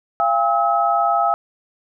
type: tone cluster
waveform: sine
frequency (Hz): 686 / 806 / 1287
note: F5 / G5 / E6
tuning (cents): -31 / +48 / -42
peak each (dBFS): -19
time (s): 0.2-1.34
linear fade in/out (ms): 0
effects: none